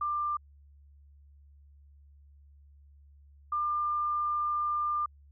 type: tone pair in turn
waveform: sine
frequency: 1190 / 1197.6 Hz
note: D6 / D6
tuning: +22 / +33 cents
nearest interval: unison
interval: 11 cents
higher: second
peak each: -28 / -27 dBFS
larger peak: second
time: 0.01-0.37 / 3.52-5.06 s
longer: second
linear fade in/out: 5 ms
effects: added 71 Hz sine -54 dBFS peak until 5.31 s